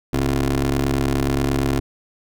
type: ring-modulated tone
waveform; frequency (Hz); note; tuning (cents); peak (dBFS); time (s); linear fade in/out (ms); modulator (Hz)
20% pulse; 69.3; C#2; 0; -10; 0.13-1.8; 5; 194
effects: none